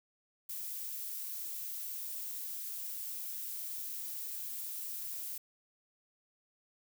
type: noise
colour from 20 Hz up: violet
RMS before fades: -41 dBFS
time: 0.49-5.38 s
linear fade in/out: 5 ms
effects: none